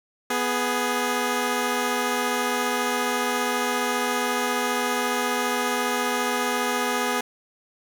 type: tone pair together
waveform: 10% pulse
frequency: 246.9 / 416.4 Hz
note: B3 / G#4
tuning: 0 / +5 cents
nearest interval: major sixth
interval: 905 cents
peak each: -17 dBFS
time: 0.3-7.21 s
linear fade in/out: 5 ms
effects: none